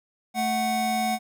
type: tone pair together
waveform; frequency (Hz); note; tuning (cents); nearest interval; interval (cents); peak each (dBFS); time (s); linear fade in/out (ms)
square; 220 / 740; A3 / F#5; 0 / 0; octave + major sixth; 2100; -29 / -25; 0.34-1.19; 50
effects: none